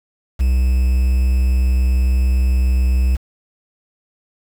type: tone with quantisation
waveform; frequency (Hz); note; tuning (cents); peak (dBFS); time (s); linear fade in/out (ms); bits
triangle; 63.5; B1; +49; -10; 0.39-3.17; 20; 6
effects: none